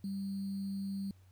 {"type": "tone with sample-and-hold", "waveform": "sine", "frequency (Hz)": 196, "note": "G3", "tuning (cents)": 0, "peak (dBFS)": -35, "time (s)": [0.04, 1.11], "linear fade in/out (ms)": 2, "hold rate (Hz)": 4410, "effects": ["added 93 Hz sine -58 dBFS peak until 1.31 s", "pink hiss -72 dBFS RMS until 1.31 s"]}